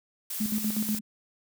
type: noise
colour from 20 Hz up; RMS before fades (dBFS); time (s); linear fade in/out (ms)
blue; -34; 0.3-0.99; 5
type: tone with tremolo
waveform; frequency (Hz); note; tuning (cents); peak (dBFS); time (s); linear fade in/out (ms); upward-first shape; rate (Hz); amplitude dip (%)
sine; 213.9; A3; -49; -25; 0.4-1.01; 10; square; 8.2; 70
effects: none